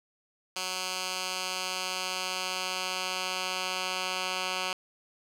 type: tone with band-pass filter sweep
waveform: 10% pulse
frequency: 185 Hz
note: F#3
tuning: in tune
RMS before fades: -33 dBFS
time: 0.56-4.73 s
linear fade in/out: 2 ms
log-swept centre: 4900 to 3200 Hz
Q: 0.86
effects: 9-bit